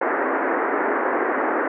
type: band-pass noise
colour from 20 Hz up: pink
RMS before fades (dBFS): -22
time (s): 0.01-1.68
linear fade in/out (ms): 5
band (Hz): 270 to 1900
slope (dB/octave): 48
effects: none